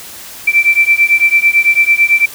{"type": "beating tone pair", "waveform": "sine", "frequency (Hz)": [2334, 2343], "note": ["D7", "D7"], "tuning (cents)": [-11, -5], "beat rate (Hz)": 9, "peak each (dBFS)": -10, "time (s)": [0.47, 2.26], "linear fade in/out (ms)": 10, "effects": ["white hiss -31 dBFS RMS until 2.34 s"]}